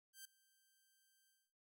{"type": "tone with ADSR envelope", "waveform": "5% pulse", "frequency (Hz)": 1568, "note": "G6", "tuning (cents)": 0, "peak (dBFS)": -40, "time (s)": [0.13, 1.53], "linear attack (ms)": 120, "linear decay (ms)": 4, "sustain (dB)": -24, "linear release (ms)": 240, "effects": []}